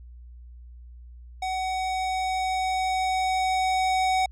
square tone with level ramp, 751 Hz, F#5, 26 cents sharp, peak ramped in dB -27 to -21 dBFS, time 1.42-4.26 s, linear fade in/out 5 ms, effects added 60 Hz sine -42 dBFS peak until 4.31 s + low-pass 7000 Hz 12 dB/octave

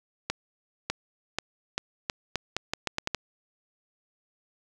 accelerating click train, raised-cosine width 0.2 ms, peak -10 dBFS, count 12, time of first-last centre 0.3-3.147 s, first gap 600 ms, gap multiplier 0.81, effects none

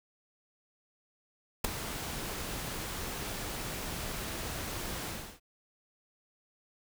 pink noise with ADSR envelope, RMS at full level -23 dBFS, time 1.64-5.4 s, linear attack 9 ms, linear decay 3 ms, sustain -15 dB, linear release 320 ms, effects none

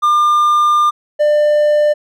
triangle tone pair in turn, 1200 / 596.2 Hz, D6 / D5, +37 / +26 cents, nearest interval octave, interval 1211 cents, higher first, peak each -7 dBFS, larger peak neither, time 0.02-0.91 / 1.19-1.94 s, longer first, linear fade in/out 20 ms, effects none

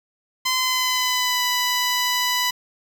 10% pulse tone with pitch glide, 1028 to 991.3 Hz, C6 to B5, -31 to +6 cents, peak -11 dBFS, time 0.45-2.51 s, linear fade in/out 10 ms, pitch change -63 cents, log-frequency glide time 0.58-1.43 s, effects 7-bit

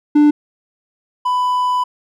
triangle tone pair in turn, 296.2 / 996.3 Hz, D4 / B5, +15 / +15 cents, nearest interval octave + major sixth, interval 2100 cents, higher second, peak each -5 / -12 dBFS, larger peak first, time 0.15-0.31 / 1.25-1.84 s, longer second, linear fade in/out 10 ms, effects none

